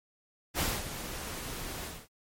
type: noise with ADSR envelope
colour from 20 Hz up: pink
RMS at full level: -28 dBFS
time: 0.54-2.08 s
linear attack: 54 ms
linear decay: 230 ms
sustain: -11 dB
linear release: 240 ms
effects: MP3 64 kbps